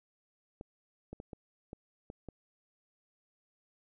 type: clicks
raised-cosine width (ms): 2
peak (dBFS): -30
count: 7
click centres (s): 0.611 / 1.13 / 1.201 / 1.332 / 1.731 / 2.101 / 2.287
effects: none